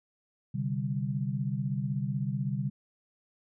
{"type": "chord", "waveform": "sine", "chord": "C suspended second", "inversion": "none", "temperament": "equal", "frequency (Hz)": [130.81, 146.83, 196], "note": ["C3", "D3", "G3"], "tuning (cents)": [0, 0, 0], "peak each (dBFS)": [-32, -33, -34], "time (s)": [0.54, 2.7], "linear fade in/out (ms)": 10, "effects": []}